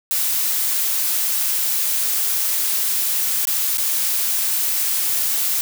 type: noise with dropouts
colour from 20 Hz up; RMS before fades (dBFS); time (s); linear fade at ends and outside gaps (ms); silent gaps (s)
blue; -20; 0.11-5.61; 0; 3.453-3.472 / 3.773-3.781
effects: none